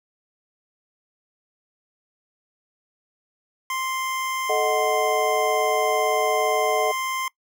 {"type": "tone", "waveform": "25% pulse", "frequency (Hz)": 1046.5, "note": "C6", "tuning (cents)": 0, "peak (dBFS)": -21, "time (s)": [3.7, 7.28], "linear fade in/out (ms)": 2}
{"type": "chord", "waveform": "sine", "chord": "D# diminished", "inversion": "second", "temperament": "equal with one note detuned", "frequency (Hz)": [435.7, 622.3, 740], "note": ["A4", "D#5", "F#5"], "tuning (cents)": [-17, 0, 0], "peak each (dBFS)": -24, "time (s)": [4.49, 6.92], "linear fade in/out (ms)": 10}
{"effects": ["noise-tail reverb RT60 0.1 s tail -22 dB re dry"]}